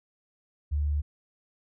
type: tone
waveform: sine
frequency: 73.42 Hz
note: D2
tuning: in tune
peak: -24 dBFS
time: 0.71-1.02 s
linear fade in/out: 20 ms
effects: none